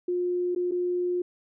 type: tone with dropouts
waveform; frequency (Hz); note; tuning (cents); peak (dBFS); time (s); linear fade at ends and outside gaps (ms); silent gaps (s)
sine; 356.4; F4; +35; -24; 0.08-1.22; 5; 0.55-0.56 / 0.712-0.718
effects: none